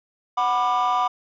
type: chord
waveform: triangle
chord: B minor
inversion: second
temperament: equal with one note detuned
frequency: 740 / 987.8 / 1192.4 Hz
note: F#5 / B5 / D6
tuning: 0 / 0 / +26 cents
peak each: -20 dBFS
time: 0.37-1.08 s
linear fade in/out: 10 ms
effects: tanh soft clip ceiling -13 dBFS + resampled to 16000 Hz